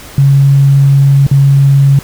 sine tone with dropouts, 138.59 Hz, C#3, in tune, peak -3 dBFS, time 0.18-1.99 s, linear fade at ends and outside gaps 2 ms, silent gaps 1.267-1.313 s, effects added 50 Hz sine -36 dBFS peak until 2.03 s + pink hiss -31 dBFS RMS until 2.03 s

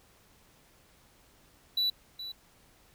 triangle tone with echo, 3951 Hz, B7, in tune, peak -24 dBFS, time 1.77-1.9 s, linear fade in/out 5 ms, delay 420 ms, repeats 1, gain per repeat -12 dB, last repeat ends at 2.32 s, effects pink hiss -62 dBFS RMS until 2.94 s

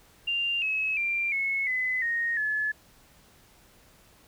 sine tone with pitch steps, 2790 / 2573 / 2373 / 2189 / 2019 / 1862.1 / 1717.4 Hz, F7 / E7 / D7 / C#7 / B6 / A#6 / A6, -2 / -43 / +17 / -22 / +38 / -2 / -42 cents, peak -25 dBFS, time 0.27-2.72 s, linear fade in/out 10 ms, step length 350 ms, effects pink hiss -58 dBFS RMS until 4.27 s

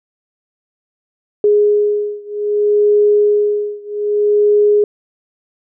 sine beating tone pair, 415.3 / 415.93 Hz, G#4 / G#4, 0 / +3 cents, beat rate 0.63 Hz, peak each -13 / -14 dBFS, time 1.44-4.84 s, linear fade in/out 2 ms, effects none

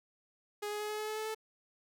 sawtooth tone with pitch steps, 415.3 / 418.4 / 421.6 / 424.8 / 428 / 431.2 / 434.4 / 437.7 Hz, G#4 / G#4 / G#4 / G#4 / A4 / A4 / A4 / A4, 0 / +13 / +26 / +39 / -48 / -35 / -22 / -9 cents, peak -32 dBFS, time 0.62-1.348 s, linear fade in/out 10 ms, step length 91 ms, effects none

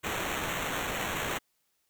white noise with sample-and-hold, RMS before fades -33 dBFS, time 0.03-1.39 s, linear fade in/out 20 ms, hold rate 4900 Hz, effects white hiss -75 dBFS RMS until 1.89 s

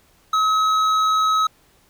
sine tone with hard clipping, 1281 Hz, E6, 50 cents flat, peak -17 dBFS, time 0.33-1.47 s, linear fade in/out 5 ms, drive 8 dB, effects pink hiss -57 dBFS RMS until 1.89 s

